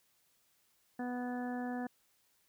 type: harmonic tone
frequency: 246.9 Hz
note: B3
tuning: in tune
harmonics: 1 / 2 / 3 / 4 / 5 / 6 / 7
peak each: -37 / -46 / -43 / -54 / -58 / -54 / -49 dBFS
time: 0.99-1.87 s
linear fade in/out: 5 ms
effects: white hiss -73 dBFS RMS until 2.48 s